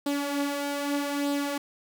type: tone with flanger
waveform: sawtooth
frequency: 285.1 Hz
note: C#4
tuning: 49 cents sharp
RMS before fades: -29 dBFS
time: 0.06-1.58 s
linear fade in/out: 5 ms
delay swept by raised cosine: 0.23 to 5.73 ms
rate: 0.81 Hz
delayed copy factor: +0.5
effects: 9-bit